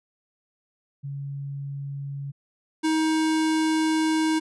sine / square tone pair in turn, 140 / 316 Hz, C#3 / D#4, +18 / +27 cents, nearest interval octave + major second, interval 1409 cents, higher second, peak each -30 / -21 dBFS, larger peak second, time 1.03-2.32 / 2.83-4.4 s, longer second, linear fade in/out 20 ms, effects resampled to 24000 Hz

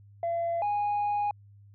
sine tone pair in turn, 679 / 824.6 Hz, F5 / G#5, -49 / -13 cents, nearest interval minor third, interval 336 cents, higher second, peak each -25 / -23 dBFS, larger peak second, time 0.23-0.62 / 0.62-1.31 s, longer second, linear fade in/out 2 ms, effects tanh soft clip ceiling -24 dBFS + added 101 Hz sine -51 dBFS peak until 1.74 s

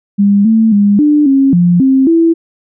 sine tone with pitch steps, 201.4 / 222.7 / 203.3 / 297 / 271.6 / 175.1 / 265.9 / 331.1 Hz, G3 / A3 / G#3 / D4 / C#4 / F3 / C4 / E4, +47 / +21 / -37 / +20 / -35 / +5 / +28 / +8 cents, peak -5 dBFS, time 0.18-2.34 s, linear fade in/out 20 ms, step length 270 ms, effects none

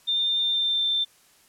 sine tone with pitch glide, 3605 to 3566 Hz, A7 to A7, +41 to +22 cents, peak -21 dBFS, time 0.07-1.05 s, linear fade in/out 20 ms, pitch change -19 cents, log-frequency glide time 0.41-0.87 s, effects white hiss -58 dBFS RMS until 1.48 s + low-pass 12000 Hz 12 dB/octave

